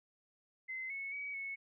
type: tone with pitch steps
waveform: sine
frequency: 2058 / 2201 / 2268 / 2202 Hz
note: C7 / C#7 / C#7 / C#7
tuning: -29 / -13 / +39 / -12 cents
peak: -39 dBFS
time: 0.68-1.56 s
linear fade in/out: 20 ms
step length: 220 ms
effects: none